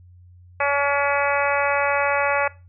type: harmonic tone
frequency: 283.4 Hz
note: C#4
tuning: 38 cents sharp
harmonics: 2 / 3 / 4 / 5 / 6 / 7 / 8 / 9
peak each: -23 / -25 / -26 / -27 / -28 / -28 / -29 / -30 dBFS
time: 0.6-2.48 s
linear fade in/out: 5 ms
effects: noise-tail reverb RT60 0.3 s tail -20 dB re dry + added 89 Hz sine -45 dBFS peak until 2.68 s